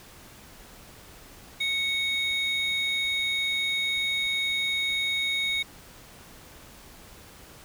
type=tone pair together; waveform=triangle; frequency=2217 / 3738 Hz; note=C#7 / A#7; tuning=0 / +4 cents; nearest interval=major sixth; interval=904 cents; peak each=-26 dBFS; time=1.6-5.63 s; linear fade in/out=10 ms; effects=pink hiss -49 dBFS RMS until 7.64 s